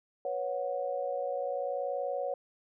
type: chord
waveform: sine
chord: B suspended second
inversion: none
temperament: equal with one note detuned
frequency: 493.9 / 554.4 / 733.6 Hz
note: B4 / C#5 / F#5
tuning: 0 / 0 / -15 cents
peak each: -37 / -33 / -37 dBFS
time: 0.25-2.34 s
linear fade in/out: 2 ms
effects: none